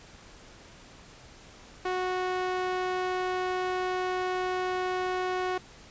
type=tone with band-pass filter; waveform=sawtooth; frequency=367.6 Hz; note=F#4; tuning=11 cents flat; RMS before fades=-30 dBFS; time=1.85-5.58 s; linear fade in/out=5 ms; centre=950 Hz; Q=0.53; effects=pink hiss -51 dBFS RMS until 5.9 s + resampled to 16000 Hz